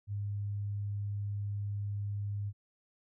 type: tone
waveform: sine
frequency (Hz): 101.9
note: G#2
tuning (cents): -32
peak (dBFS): -33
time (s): 0.07-2.53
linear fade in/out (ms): 50
effects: none